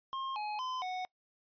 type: tone with pitch steps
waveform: square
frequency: 1067 / 842 / 1024 / 738 Hz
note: C6 / G#5 / C6 / F#5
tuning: +34 / +24 / -38 / -5 cents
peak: -36 dBFS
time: 0.13-1.05 s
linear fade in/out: 0 ms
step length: 230 ms
effects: noise-tail reverb RT60 0.1 s tail -25 dB re dry + resampled to 11025 Hz